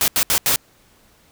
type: noise bursts at uneven times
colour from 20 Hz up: white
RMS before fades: -17 dBFS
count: 4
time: 0.01-0.08 / 0.16-0.23 / 0.3-0.38 / 0.46-0.56 s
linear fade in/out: 0 ms
effects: pink hiss -55 dBFS RMS until 1.31 s